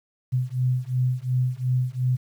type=beating tone pair; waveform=sine; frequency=125.4 / 128.2 Hz; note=B2 / C3; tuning=+27 / -35 cents; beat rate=2.8 Hz; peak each=-24 dBFS; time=0.32-2.17 s; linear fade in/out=20 ms; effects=9-bit